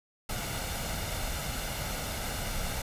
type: noise with comb filter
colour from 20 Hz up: pink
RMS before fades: -34 dBFS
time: 0.29-2.82 s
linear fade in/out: 5 ms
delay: 1.4 ms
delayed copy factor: +0.5
effects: resampled to 32000 Hz